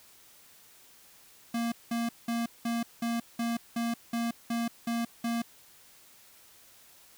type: tone bursts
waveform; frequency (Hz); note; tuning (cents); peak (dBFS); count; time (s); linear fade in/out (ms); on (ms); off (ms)
square; 233.1; A#3; 0; -29; 11; 1.54-5.42; 5; 180; 190
effects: white hiss -57 dBFS RMS until 7.17 s